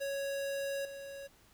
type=tone with level steps; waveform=square; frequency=554.4 Hz; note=C#5; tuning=in tune; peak=-35 / -44 dBFS; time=0-1.28 s; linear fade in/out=20 ms; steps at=0.85 s; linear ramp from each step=2 ms; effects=pink hiss -64 dBFS RMS until 1.53 s